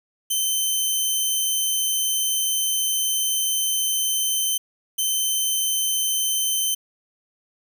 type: tone bursts at uneven times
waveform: 10% pulse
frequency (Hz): 3083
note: G7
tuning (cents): -29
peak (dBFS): -12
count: 2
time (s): 0.3-4.58 / 4.98-6.75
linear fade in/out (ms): 10
effects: none